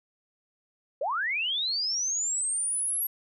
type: linear sweep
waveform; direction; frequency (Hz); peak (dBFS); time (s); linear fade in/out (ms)
sine; up; 493.9 to 11580; -26; 1.01-3.07; 5
effects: none